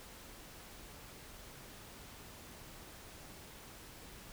silence, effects pink hiss -53 dBFS RMS until 4.32 s

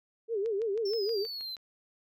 sine tone with vibrato, 425.1 Hz, G#4, 40 cents sharp, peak -28 dBFS, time 0.28-1.27 s, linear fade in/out 50 ms, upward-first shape sine, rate 6.3 Hz, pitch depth 160 cents each way
click train, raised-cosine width 0.2 ms, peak -33 dBFS, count 8, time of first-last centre 0.46-1.568 s, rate 6.32 Hz
triangle exponential sweep, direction down, 5440 to 4004 Hz, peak -35 dBFS, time 0.85-1.56 s, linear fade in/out 10 ms
effects none

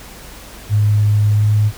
sine tone with pitch glide, 104.7 to 105.79 Hz, G#2 to G#2, +15 to +32 cents, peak -10 dBFS, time 0.69-1.72 s, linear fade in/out 50 ms, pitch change +17 cents, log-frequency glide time 1.27-1.53 s, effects added 50 Hz sine -39 dBFS peak until 1.77 s + pink hiss -37 dBFS RMS until 1.77 s

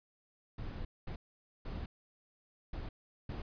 brown noise bursts at uneven times, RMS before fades -41 dBFS, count 5, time 0.58-0.85 / 1.07-1.16 / 1.65-1.86 / 2.73-2.89 / 3.29-3.42 s, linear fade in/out 5 ms, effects resampled to 11025 Hz

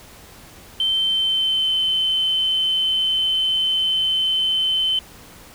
sine tone with pitch glide, 3102 to 3066 Hz, G7 to G7, -19 to -39 cents, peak -16 dBFS, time 0.8-4.99 s, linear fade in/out 2 ms, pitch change -20 cents, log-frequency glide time 1.03-1.73 s, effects tanh soft clip ceiling -12 dBFS + pink hiss -44 dBFS RMS until 5.54 s

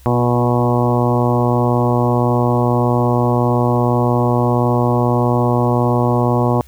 harmonic tone with a mistuned harmonic, 121.7 Hz, B2, 25 cents flat, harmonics 1 / 2 / 3 / 4 / 5 / 6 / 7 / 8 / 9, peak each -16 / -19 / -21 / -22 / -23 / -24 / -24 / -25 / -26 dBFS, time 0.06-6.61 s, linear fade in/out 0 ms, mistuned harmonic 3, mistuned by -20 cents, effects added 66 Hz sine -41 dBFS peak until 6.67 s + white hiss -50 dBFS RMS until 6.67 s

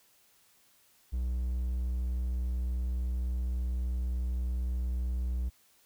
triangle tone, 61.74 Hz, B1, in tune, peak -27 dBFS, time 1.12-5.5 s, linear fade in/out 20 ms, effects white hiss -65 dBFS RMS until 5.85 s

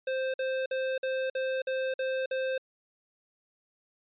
square tone bursts, 523.3 Hz, C5, in tune, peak -29 dBFS, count 8, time 0.07-2.58 s, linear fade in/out 5 ms, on 270 ms, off 50 ms, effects resampled to 8000 Hz

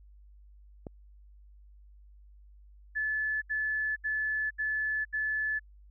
click, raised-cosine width 2 ms, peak -26 dBFS, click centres 0.868 s
sine tone bursts, 1730 Hz, A6, 30 cents flat, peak -28 dBFS, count 5, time 2.95-5.596 s, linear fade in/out 20 ms, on 470 ms, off 74 ms
effects added 50 Hz sine -52 dBFS peak until 5.9 s

